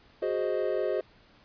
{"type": "chord", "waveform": "triangle", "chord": "Ab dominant seventh", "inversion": "third", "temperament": "equal", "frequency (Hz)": [370, 415.3, 523.3, 622.3], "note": ["Gb4", "Ab4", "C5", "Eb5"], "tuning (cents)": [0, 0, 0, 0], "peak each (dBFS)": -30, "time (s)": [0.22, 1.01], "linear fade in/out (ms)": 5, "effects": ["pink hiss -59 dBFS RMS until 1.44 s", "resampled to 11025 Hz"]}